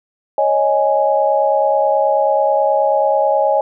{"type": "chord", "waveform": "sine", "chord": "C# suspended second", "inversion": "none", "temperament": "just", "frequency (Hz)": [554.4, 623.7, 831.5], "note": ["C#5", "D#5", "G#5"], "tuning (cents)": [0, 4, 2], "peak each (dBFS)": -16, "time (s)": [0.38, 3.61], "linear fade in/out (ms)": 2, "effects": []}